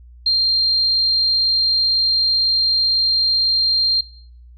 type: tone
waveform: sine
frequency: 4186 Hz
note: C8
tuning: in tune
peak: -13 dBFS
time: 0.26-4.01 s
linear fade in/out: 5 ms
effects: noise-tail reverb RT60 0.6 s tail -20 dB re dry + added 60 Hz sine -40 dBFS peak until 4.57 s